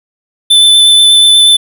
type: tone with vibrato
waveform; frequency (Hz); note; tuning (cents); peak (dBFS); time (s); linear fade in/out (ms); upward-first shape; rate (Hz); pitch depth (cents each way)
square; 3520; A7; 0; -3; 0.5-1.57; 10; triangle; 8.3; 14
effects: none